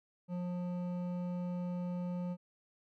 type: tone with hard clipping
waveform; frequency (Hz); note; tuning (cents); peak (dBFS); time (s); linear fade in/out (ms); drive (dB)
sine; 177.9; F3; +32; -37; 0.28-2.37; 50; 10
effects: none